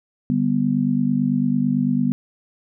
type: chord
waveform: sine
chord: G major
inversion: second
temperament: just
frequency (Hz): 147 / 196 / 245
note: D3 / G3 / B3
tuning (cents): +2 / 0 / -14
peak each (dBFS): -24 / -22 / -19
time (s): 0.3-2.12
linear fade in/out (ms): 0
effects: none